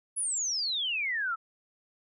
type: exponential sweep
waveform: sine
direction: down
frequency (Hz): 10548 to 1288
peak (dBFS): -28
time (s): 0.16-1.36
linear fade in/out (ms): 20
effects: none